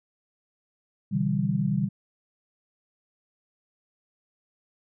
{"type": "chord", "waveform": "sine", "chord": "E minor seventh", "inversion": "second", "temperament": "equal with one note detuned", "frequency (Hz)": [126.28, 146.83, 164.81, 196], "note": ["B2", "D3", "E3", "G3"], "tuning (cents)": [39, 0, 0, 0], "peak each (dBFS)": [-30, -28, -30, -26], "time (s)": [1.11, 1.89], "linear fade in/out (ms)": 20, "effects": []}